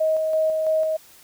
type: tone with tremolo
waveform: sine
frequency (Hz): 631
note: D#5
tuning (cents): +24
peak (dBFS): -17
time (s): 0-0.97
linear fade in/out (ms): 10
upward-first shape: square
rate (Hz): 3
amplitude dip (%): 30
effects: white hiss -50 dBFS RMS until 1.23 s